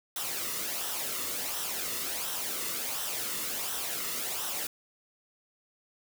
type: noise with flanger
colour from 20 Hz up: white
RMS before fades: -34 dBFS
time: 0.16-4.67 s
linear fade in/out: 2 ms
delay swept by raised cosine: 0.43 to 1.29 ms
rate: 1.4 Hz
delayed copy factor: -0.55
effects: none